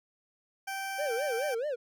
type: tone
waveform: 20% pulse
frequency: 779 Hz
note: G5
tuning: 11 cents flat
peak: -29 dBFS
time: 0.67-1.55 s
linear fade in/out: 10 ms
type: tone with vibrato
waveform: triangle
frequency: 523.3 Hz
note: C5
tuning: in tune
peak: -28 dBFS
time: 0.98-1.76 s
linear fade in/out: 20 ms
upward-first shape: sine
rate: 4.7 Hz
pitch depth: 260 cents each way
effects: none